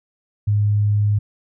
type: tone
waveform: sine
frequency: 103.83 Hz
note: G#2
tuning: in tune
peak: -14 dBFS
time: 0.47-1.19 s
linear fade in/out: 10 ms
effects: none